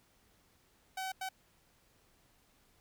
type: tone bursts at uneven times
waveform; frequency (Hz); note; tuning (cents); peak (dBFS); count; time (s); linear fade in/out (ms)
sawtooth; 759; F#5; +44; -33; 2; 0.97-1.12 / 1.21-1.29; 5
effects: pink hiss -69 dBFS RMS until 2.8 s